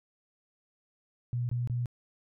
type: tone bursts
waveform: sine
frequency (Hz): 121.4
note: B2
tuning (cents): -29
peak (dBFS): -28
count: 3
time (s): 1.33-1.858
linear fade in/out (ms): 0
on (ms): 160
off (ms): 24
effects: none